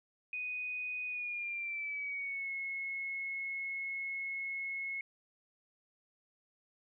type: tone with pitch glide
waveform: sine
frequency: 2489 to 2179 Hz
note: D#7 to C#7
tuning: 0 to -30 cents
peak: -36 dBFS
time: 0.33-5.01 s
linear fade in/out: 2 ms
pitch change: -230 cents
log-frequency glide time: 1.06-2.51 s
effects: none